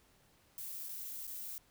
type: noise with dropouts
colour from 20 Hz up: violet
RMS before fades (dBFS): -44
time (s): 0.58-1.58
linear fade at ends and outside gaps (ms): 1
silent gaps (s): 0.887-0.891 / 1.269-1.276
effects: pink hiss -68 dBFS RMS until 1.7 s